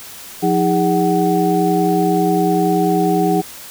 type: tone cluster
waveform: sine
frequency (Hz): 176.8 / 316.8 / 407 / 748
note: F3 / D#4 / G#4 / F#5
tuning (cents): +22 / +31 / -35 / +19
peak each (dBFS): -18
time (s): 0.42-3.42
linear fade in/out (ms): 20
effects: white hiss -35 dBFS RMS until 3.7 s